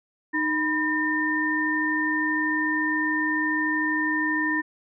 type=tone cluster; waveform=sine; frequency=308.5 / 986 / 1813 Hz; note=D#4 / B5 / A#6; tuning=-15 / -3 / -49 cents; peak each=-26 / -31 / -24 dBFS; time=0.33-4.62 s; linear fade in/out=20 ms; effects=none